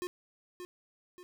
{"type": "tone with echo", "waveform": "square", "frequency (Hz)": 358.8, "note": "F4", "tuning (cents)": 47, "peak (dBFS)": -35, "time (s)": [0.02, 0.07], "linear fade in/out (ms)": 0, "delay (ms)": 580, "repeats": 2, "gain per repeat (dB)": -7, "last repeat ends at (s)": 1.23, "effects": []}